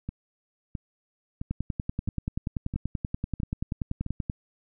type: two click trains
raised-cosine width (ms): 5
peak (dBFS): -16 / -20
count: 30 / 7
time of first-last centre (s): 1.51-4.298 / 0.09-4.064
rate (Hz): 10.4 / 1.51
effects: none